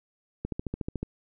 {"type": "click train", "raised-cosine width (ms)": 3, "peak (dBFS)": -18, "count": 9, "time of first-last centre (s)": [0.45, 1.03], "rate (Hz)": 13.8, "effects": []}